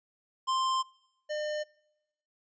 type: tone pair in turn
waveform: square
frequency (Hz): 1047 / 603.6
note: C6 / D5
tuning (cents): +1 / +47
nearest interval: minor seventh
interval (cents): 954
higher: first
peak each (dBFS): -27 / -32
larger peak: first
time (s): 0.47-0.83 / 1.29-1.64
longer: first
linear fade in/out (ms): 20
effects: noise-tail reverb RT60 0.9 s tail -24 dB re dry + resampled to 16000 Hz